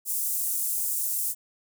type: high-pass noise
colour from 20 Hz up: pink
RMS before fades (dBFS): -28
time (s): 0.05-1.35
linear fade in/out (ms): 50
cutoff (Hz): 8500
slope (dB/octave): 24
effects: none